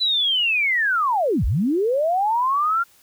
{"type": "linear two-way sweep", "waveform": "sine", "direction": "down then up", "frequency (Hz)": [4027, 43.16, 1407], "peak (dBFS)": -17, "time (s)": [0, 2.84], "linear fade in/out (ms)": 20, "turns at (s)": 1.45, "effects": ["white hiss -55 dBFS RMS until 3.02 s"]}